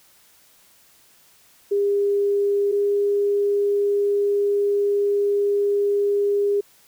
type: tone pair in turn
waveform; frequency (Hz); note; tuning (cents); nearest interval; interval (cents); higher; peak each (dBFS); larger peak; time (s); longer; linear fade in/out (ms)
sine; 403.6 / 405.7; G#4 / G#4; -49 / -41; unison; 8; second; -17; neither; 1.71-2.72 / 2.72-6.61; second; 10
effects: white hiss -55 dBFS RMS until 6.87 s